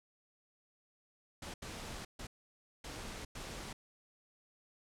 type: noise bursts at uneven times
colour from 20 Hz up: pink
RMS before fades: -45 dBFS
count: 5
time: 1.42-1.54 / 1.62-2.05 / 2.19-2.27 / 2.84-3.25 / 3.35-3.73 s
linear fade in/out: 5 ms
effects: low-pass 9000 Hz 12 dB/octave